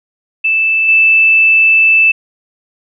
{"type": "tone with level steps", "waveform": "sine", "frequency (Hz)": 2638, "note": "E7", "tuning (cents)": 1, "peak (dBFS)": [-9, -5], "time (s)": [0.44, 2.12], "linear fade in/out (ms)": 10, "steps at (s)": 0.88, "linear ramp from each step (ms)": 10, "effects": []}